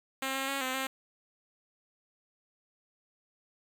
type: tone with pitch steps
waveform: 5% pulse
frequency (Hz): 266.8 / 268.8 / 275 / 258.6 / 265.7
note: C4 / C4 / C#4 / C4 / C4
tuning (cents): +34 / +47 / -14 / -20 / +27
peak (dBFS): -20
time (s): 0.22-0.87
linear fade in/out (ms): 5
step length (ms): 130
effects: 10-bit